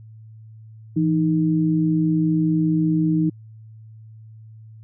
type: tone pair together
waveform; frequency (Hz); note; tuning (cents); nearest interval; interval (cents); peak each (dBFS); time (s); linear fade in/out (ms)
sine; 165.95 / 311.1; E3 / D#4; +12 / 0; major seventh; 1088; -19; 0.96-3.3; 10
effects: added 110 Hz sine -40 dBFS peak until 4.83 s